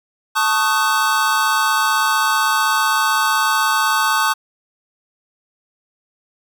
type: chord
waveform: square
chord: D# half-diminished seventh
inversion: second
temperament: equal with one note detuned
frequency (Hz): 880 / 1108.7 / 1244.5 / 1515.4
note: A5 / C#6 / D#6 / F#6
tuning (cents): 0 / 0 / 0 / +41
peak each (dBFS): -21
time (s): 0.35-4.34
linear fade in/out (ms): 20
effects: none